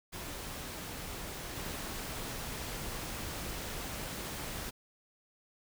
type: noise with level steps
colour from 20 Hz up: pink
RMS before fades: -42 / -40 dBFS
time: 0.12-4.71 s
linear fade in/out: 20 ms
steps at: 1.56 s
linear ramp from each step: 5 ms
effects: none